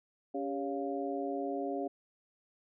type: harmonic tone with a mistuned harmonic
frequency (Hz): 140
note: C#3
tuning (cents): +18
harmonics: 2 / 3 / 4 / 5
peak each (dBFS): -37 / -38 / -40 / -39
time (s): 0.34-1.88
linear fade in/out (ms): 10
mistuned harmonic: 3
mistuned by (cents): -81
effects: none